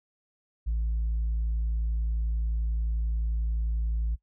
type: tone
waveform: sine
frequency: 55.7 Hz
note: A1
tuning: 22 cents sharp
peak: -23 dBFS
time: 0.66-4.16 s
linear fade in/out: 20 ms
effects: noise-tail reverb RT60 0.1 s tail -21 dB re dry + tanh soft clip ceiling -23 dBFS